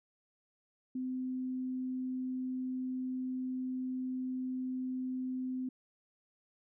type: tone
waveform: sine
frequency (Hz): 256.5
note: C4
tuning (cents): -34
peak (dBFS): -34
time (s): 0.95-5.69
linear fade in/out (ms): 5
effects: none